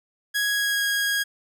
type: tone with pitch glide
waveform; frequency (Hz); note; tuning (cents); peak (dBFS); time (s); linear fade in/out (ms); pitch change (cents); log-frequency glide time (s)
sawtooth; 1661.2 to 1642.1; G#6 to G#6; 0 to -20; -18; 0.34-1.24; 20; -20; 0.5-0.85
effects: none